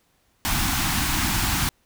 pink band-stop noise, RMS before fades -23 dBFS, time 0.45-1.69 s, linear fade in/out 0 ms, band 320 to 740 Hz, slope 48 dB/octave, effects pink hiss -65 dBFS RMS until 1.85 s

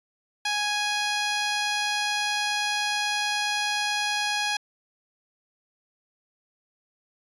10% pulse tone, 830.6 Hz, G#5, in tune, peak -16 dBFS, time 0.45-4.57 s, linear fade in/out 5 ms, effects resampled to 24000 Hz

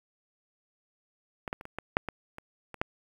clicks, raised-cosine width 0.5 ms, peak -20 / -17 / -28 / -26 / -19 / -7 / -18 / -26 / -26 / -12 dBFS, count 10, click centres 1.478 / 1.529 / 1.611 / 1.654 / 1.786 / 1.969 / 2.087 / 2.384 / 2.743 / 2.815 s, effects 8-bit

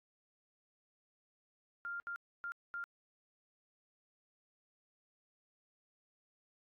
sine tone bursts at uneven times, 1396.9 Hz, F6, in tune, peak -39 dBFS, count 4, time 1.85-2 / 2.07-2.16 / 2.44-2.52 / 2.74-2.84 s, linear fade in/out 0 ms, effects AAC 64 kbps

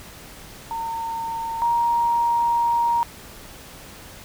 sine tone pair in turn, 913 / 939.2 Hz, A#5 / A#5, -36 / +13 cents, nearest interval unison, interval 49 cents, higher second, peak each -25 / -17 dBFS, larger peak second, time 0.71-1.62 / 1.62-3.03 s, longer second, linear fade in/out 0 ms, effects pink hiss -42 dBFS RMS until 4.24 s

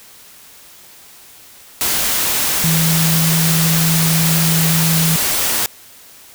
sine tone in noise, 162.7 Hz, E3, 22 cents flat, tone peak -14 dBFS, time 2.64-5.16 s, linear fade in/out 0 ms, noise white, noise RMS -17 dBFS, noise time 1.81-5.66 s, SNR 0 dB, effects white hiss -42 dBFS RMS until 6.34 s

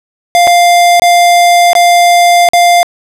square tone with dropouts, 698.5 Hz, F5, in tune, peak -4 dBFS, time 0.35-2.83 s, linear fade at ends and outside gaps 0 ms, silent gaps 0.471-0.475 / 0.997-1.02 / 1.732-1.752 / 2.488-2.534 s, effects low-pass 12000 Hz 12 dB/octave

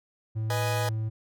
triangle tone, 110 Hz, A2, in tune, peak -25 dBFS, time 0.35-1.1 s, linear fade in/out 20 ms
sawtooth chord, G# minor, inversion first, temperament equal, 493.9 / 622.3 / 830.6 Hz, B4 / D#5 / G#5, 0 / 0 / 0 cents, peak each -29 dBFS, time 0.5-0.89 s, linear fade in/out 2 ms
effects none

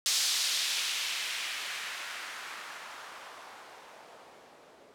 violet noise with low-pass filter sweep, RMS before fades -36 dBFS, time 0.06-4.94 s, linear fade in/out 0 ms, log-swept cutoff 4900 to 430 Hz, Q 1.2, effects none

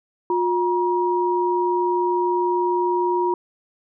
sine tone pair together, 357.1 / 953.3 Hz, F4 / A#5, +39 / +39 cents, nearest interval octave + perfect fourth, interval 1700 cents, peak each -20 / -21 dBFS, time 0.3-3.34 s, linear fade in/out 2 ms, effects none

